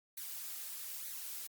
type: noise with flanger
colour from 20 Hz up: blue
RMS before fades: -44 dBFS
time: 0.17-1.47 s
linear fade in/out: 5 ms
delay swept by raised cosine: 0.48 to 5.78 ms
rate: 1.1 Hz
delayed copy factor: +0.6
effects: Opus 48 kbps

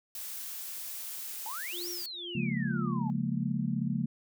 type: noise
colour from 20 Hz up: blue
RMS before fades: -40 dBFS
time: 0.15-2.06 s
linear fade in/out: 2 ms
type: exponential two-way sweep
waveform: sine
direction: up then down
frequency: 830.6 to 5830 to 830.6 Hz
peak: -38 dBFS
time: 1.46-3.1 s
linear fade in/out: 0 ms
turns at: 1.89 s
type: tone with tremolo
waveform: sine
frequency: 349.2 Hz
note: F4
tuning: in tune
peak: -40 dBFS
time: 1.72-3.17 s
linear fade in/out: 20 ms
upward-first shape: sine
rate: 2 Hz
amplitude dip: 100%
type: chord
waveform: sine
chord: Bb minor seventh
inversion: first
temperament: equal with one note detuned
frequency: 138.59 / 174.61 / 210.7 / 233.1 Hz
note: Db3 / F3 / Ab3 / Bb3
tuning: 0 / 0 / +25 / 0 cents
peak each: -34 dBFS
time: 2.35-4.06 s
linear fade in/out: 5 ms
effects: none

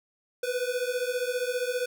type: beating tone pair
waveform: square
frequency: 488.6 / 503.6 Hz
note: B4 / B4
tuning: -19 / +34 cents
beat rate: 15 Hz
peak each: -31 dBFS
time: 0.43-1.86 s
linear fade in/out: 5 ms
effects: none

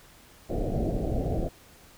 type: low-pass noise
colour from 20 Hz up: pink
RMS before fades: -28 dBFS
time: 0.49-1.49 s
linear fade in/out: 20 ms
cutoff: 740 Hz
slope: 96 dB/octave
effects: pink hiss -54 dBFS RMS until 1.97 s

